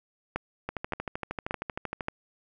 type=two click trains; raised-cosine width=0.5 ms; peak=-14 / -17 dBFS; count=4 / 18; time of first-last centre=0.36-2.084 / 0.69-2.008 s; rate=1.74 / 12.9 Hz; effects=none